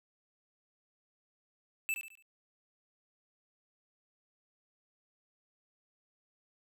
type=tone with echo; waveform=square; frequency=2637 Hz; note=E7; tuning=in tune; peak=-31 dBFS; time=1.89-1.94 s; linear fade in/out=0 ms; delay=71 ms; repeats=4; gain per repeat=-8 dB; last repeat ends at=2.224 s; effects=none